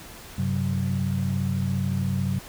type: tone cluster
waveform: sine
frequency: 96.3 / 133.9 / 187.8 Hz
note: G2 / C3 / F#3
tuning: -30 / +40 / +26 cents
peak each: -27 dBFS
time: 0.38-2.39 s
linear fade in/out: 5 ms
effects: pink hiss -43 dBFS RMS until 2.48 s